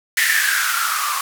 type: noise with band-pass filter sweep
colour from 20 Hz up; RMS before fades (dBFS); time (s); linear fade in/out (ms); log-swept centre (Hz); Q
violet; -19; 0.17-1.21; 2; 1900 to 1100; 9.4
effects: none